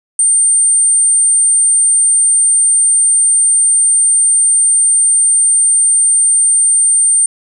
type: tone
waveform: sine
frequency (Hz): 8870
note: C#9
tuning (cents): 0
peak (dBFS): -7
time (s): 0.19-7.26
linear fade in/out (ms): 2
effects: none